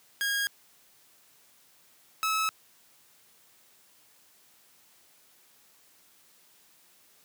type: tone pair in turn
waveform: sawtooth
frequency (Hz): 1633 / 1296.1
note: G#6 / E6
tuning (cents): -30 / -30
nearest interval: major third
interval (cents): 400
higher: first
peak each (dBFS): -23 / -22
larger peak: second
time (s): 0.21-0.47 / 2.23-2.49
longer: neither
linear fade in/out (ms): 0
effects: white hiss -61 dBFS RMS until 7.24 s + high-pass 100 Hz 12 dB/octave